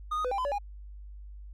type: tone with pitch steps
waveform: triangle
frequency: 1229 / 1246 / 501 / 794 / 1015 / 570 / 816 Hz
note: D#6 / D#6 / B4 / G5 / B5 / C#5 / G#5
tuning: -22 / +2 / +25 / +22 / +47 / +48 / -31 cents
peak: -26 dBFS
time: 0.11-0.586 s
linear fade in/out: 10 ms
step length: 68 ms
effects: added 50 Hz sine -42 dBFS peak until 1.53 s